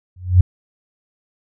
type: tone with exponential growth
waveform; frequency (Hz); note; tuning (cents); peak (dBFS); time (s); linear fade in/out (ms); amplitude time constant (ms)
sine; 90.6; F#2; -36; -3; 0.16-0.41; 5; 54
effects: none